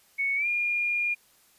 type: tone with pitch glide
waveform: sine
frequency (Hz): 2217 to 2418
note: C#7 to D7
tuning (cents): 0 to +50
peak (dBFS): -24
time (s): 0.18-1.15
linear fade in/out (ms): 20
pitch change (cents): +150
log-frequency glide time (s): 0.36-0.47
effects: white hiss -61 dBFS RMS until 1.58 s + resampled to 32000 Hz